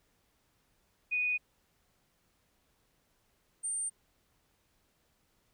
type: tone pair in turn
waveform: sine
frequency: 2478 / 8831 Hz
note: D#7 / C#9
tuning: -8 / -8 cents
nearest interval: octave + minor seventh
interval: 2200 cents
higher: second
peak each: -28 / -32 dBFS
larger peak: first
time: 1.11-1.38 / 3.63-3.9 s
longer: neither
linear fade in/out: 20 ms
effects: pink hiss -73 dBFS RMS until 5.53 s